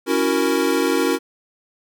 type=chord; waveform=square; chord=F# dominant seventh; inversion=second; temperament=equal; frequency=277.2 / 329.6 / 370 / 466.2 Hz; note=C#4 / E4 / F#4 / A#4; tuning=0 / 0 / 0 / 0 cents; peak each=-23 dBFS; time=0.06-1.19 s; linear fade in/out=50 ms; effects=none